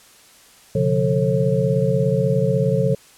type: tone cluster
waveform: sine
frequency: 127.6 / 144.2 / 177.7 / 443.1 / 541 Hz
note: C3 / D3 / F3 / A4 / C#5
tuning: -43 / -31 / +30 / +12 / -42 cents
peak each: -22 dBFS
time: 0.75-2.95 s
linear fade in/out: 5 ms
effects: white hiss -49 dBFS RMS until 3.17 s + low-pass 11000 Hz 12 dB/octave

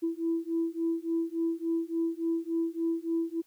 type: beating tone pair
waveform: sine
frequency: 329.6 / 333.1 Hz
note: E4 / E4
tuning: 0 / +18 cents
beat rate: 3.5 Hz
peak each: -30 dBFS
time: 0.02-3.42 s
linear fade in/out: 20 ms
effects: tanh soft clip ceiling -20 dBFS + white hiss -67 dBFS RMS until 3.46 s

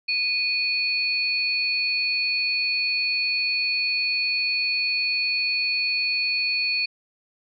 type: tone pair together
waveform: sine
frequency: 2473 / 4406 Hz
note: D#7 / C#8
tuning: -11 / -11 cents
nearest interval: minor seventh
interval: 1000 cents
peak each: -23 / -25 dBFS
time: 0.08-6.86 s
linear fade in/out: 10 ms
effects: none

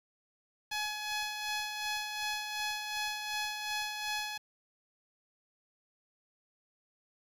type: tone with tremolo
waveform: 10% pulse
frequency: 845 Hz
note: G#5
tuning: 30 cents sharp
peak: -24 dBFS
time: 0.71-4.38 s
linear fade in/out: 10 ms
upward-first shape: sine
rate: 2.7 Hz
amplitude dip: 45%
effects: low-pass 11000 Hz 12 dB/octave + 9-bit

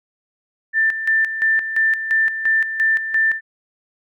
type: tone with tremolo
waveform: sine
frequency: 1780 Hz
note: A6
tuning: 20 cents sharp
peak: -13 dBFS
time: 0.73-3.41 s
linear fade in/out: 50 ms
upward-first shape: square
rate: 2.9 Hz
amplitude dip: 65%
effects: none

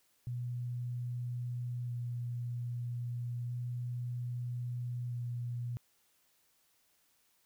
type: tone with vibrato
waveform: sine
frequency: 121.4 Hz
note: B2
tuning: 29 cents flat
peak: -35 dBFS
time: 0.27-5.77 s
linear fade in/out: 0 ms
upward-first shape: square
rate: 0.31 Hz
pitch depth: 10 cents each way
effects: white hiss -72 dBFS RMS until 7.45 s

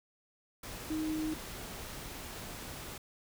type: tone in noise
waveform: sine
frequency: 312.1 Hz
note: D#4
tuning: 5 cents sharp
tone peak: -32 dBFS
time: 0.9-1.34 s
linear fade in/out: 5 ms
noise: pink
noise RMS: -44 dBFS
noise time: 0.63-2.98 s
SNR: +9 dB
effects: none

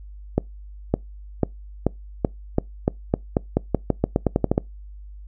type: accelerating click train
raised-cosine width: 2 ms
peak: -4 dBFS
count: 19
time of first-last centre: 0.38-4.579 s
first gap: 560 ms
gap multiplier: 0.88
effects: noise-tail reverb RT60 0.2 s tail -25 dB re dry + added 50 Hz sine -37 dBFS peak until 5.27 s

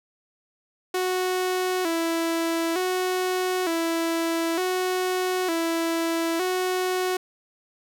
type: tone with vibrato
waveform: sawtooth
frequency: 349.2 Hz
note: F4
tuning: in tune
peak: -19 dBFS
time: 0.94-7.17 s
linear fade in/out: 5 ms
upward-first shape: square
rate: 0.55 Hz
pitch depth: 92 cents each way
effects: none

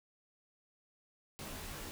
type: noise with comb filter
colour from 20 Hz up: pink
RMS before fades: -45 dBFS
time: 1.39-1.91 s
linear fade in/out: 0 ms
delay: 17 ms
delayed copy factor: -1
effects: none

